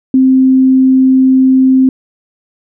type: tone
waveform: sine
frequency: 261.6 Hz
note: C4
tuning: in tune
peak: -4 dBFS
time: 0.14-1.89 s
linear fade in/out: 2 ms
effects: none